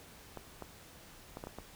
clicks, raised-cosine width 1 ms, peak -28 dBFS, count 6, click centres 0.373 / 0.623 / 1.371 / 1.439 / 1.471 / 1.586 s, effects pink hiss -55 dBFS RMS until 1.75 s

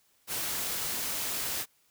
white noise, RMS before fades -33 dBFS, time 0.27-1.66 s, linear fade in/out 50 ms, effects white hiss -68 dBFS RMS until 1.9 s

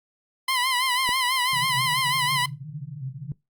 15% pulse tone with vibrato, 1017 Hz, C6, 50 cents flat, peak -15 dBFS, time 0.48-2.46 s, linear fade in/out 5 ms, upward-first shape sine, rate 6.1 Hz, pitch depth 78 cents each way
click, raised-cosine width 2 ms, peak -21 dBFS, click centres 1.091 s
white band-pass noise, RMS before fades -35 dBFS, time 1.53-3.32 s, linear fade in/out 2 ms, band 130 to 150 Hz, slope 96 dB/octave
effects noise-tail reverb RT60 0.2 s tail -22 dB re dry + Opus 48 kbps

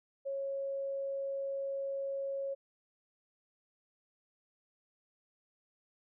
sine tone, 549 Hz, C#5, 17 cents flat, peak -34 dBFS, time 0.25-2.55 s, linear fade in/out 20 ms, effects none

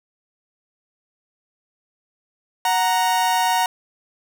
40% pulse tone pair together, 740 / 932.3 Hz, F#5 / A#5, 0 / 0 cents, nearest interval major third, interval 400 cents, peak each -20 / -18 dBFS, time 2.65-3.66 s, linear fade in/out 2 ms, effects none

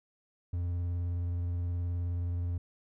triangle tone with vibrato, 87.31 Hz, F2, in tune, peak -28 dBFS, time 0.53-2.58 s, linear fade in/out 5 ms, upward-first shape square, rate 19 Hz, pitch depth 17 cents each way, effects none

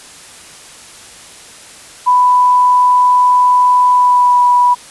sine tone with pitch glide, 993 to 981.6 Hz, B5 to B5, +9 to -11 cents, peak -6 dBFS, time 2.06-4.75 s, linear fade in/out 20 ms, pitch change -20 cents, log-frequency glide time 3.92-4.42 s, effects white hiss -36 dBFS RMS until 4.9 s + resampled to 24000 Hz

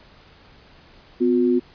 sine tone pair together, 251.8 / 358.9 Hz, B3 / F4, +34 / +47 cents, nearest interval tritone, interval 613 cents, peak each -18 dBFS, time 1.2-1.6 s, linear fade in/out 20 ms, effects pink hiss -50 dBFS RMS until 1.74 s + resampled to 11025 Hz

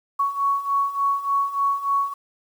sine beating tone pair, 1113 / 1116.4 Hz, C#6 / C#6, +7 / +12 cents, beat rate 3.4 Hz, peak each -25 / -21 dBFS, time 0.19-2.14 s, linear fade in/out 10 ms, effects 8-bit

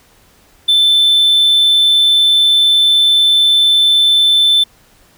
triangle tone, 3531 Hz, A7, 5 cents sharp, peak -5 dBFS, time 0.68-4.64 s, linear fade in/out 10 ms, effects tanh soft clip ceiling -1 dBFS + pink hiss -49 dBFS RMS until 5.17 s

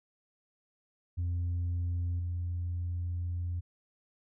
sine tone with level steps, 87.31 Hz, F2, in tune, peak -27 / -30 dBFS, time 1.17-3.61 s, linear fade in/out 20 ms, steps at 2.19 s, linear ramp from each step 5 ms, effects tanh soft clip ceiling -28 dBFS

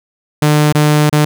sawtooth tone with dropouts, 150 Hz, D3, 37 cents sharp, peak -4 dBFS, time 0.42-1.25 s, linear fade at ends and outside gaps 5 ms, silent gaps 0.725-0.749 / 1.097-1.126 s, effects none

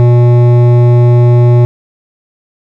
sine tone with hard clipping, 120.9 Hz, B2, 36 cents flat, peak -5 dBFS, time 0-1.65 s, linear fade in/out 0 ms, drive 12 dB, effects none

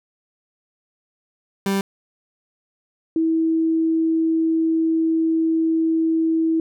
30% pulse / sine tone pair in turn, 196 / 324.2 Hz, G3 / E4, 0 / -29 cents, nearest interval major sixth, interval 871 cents, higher second, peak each -16 dBFS, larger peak neither, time 1.66-1.81 / 3.16-6.6 s, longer second, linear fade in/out 2 ms, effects none

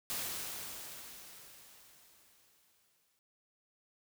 white noise with exponential decay, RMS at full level -37 dBFS, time 0.1-3.19 s, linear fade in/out 0 ms, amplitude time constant 670 ms, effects none

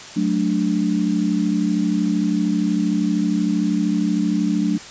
sine chord, D major, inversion first, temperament equal with one note detuned, 185 / 217.9 / 293.7 Hz, F#3 / A3 / D4, 0 / -17 / 0 cents, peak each -21 dBFS, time 0.16-4.78 s, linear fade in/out 10 ms, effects white hiss -37 dBFS RMS until 4.9 s + resampled to 16000 Hz

